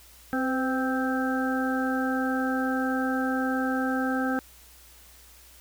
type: harmonic tone with a mistuned harmonic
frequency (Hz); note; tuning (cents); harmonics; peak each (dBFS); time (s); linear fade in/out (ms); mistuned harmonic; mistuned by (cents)
261.6; C4; 0; 1 / 2 / 3 / 5 / 6; -26 / -33 / -33 / -35 / -32; 0.33-4.39; 0; 2; -36
effects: added 60 Hz sine -55 dBFS peak until 5.6 s + white hiss -53 dBFS RMS until 5.6 s